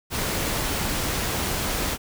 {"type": "noise", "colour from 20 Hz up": "pink", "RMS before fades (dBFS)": -26, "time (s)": [0.1, 1.98], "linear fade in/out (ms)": 50, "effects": []}